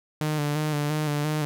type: tone with vibrato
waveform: sawtooth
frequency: 149.9 Hz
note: D3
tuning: 36 cents sharp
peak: -20 dBFS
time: 0.21-1.45 s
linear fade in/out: 0 ms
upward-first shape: square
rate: 2.9 Hz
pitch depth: 35 cents each way
effects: none